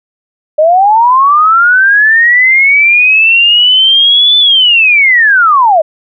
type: linear two-way sweep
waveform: sine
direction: up then down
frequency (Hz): 596 to 3520 to 596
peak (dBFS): -3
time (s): 0.58-5.82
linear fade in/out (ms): 10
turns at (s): 4.38
effects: none